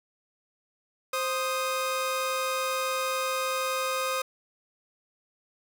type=tone pair together; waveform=sawtooth; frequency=523.3 / 1244.6 Hz; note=C5 / D#6; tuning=0 / 0 cents; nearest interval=octave + minor third; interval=1500 cents; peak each=-26 dBFS; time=1.13-4.22 s; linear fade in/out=5 ms; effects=none